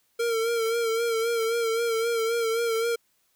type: tone with vibrato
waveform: square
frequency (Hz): 458.7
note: A#4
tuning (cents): -28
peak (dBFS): -24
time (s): 0.19-2.96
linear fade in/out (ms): 10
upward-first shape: sine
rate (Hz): 3.8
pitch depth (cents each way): 45
effects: white hiss -69 dBFS RMS until 3.35 s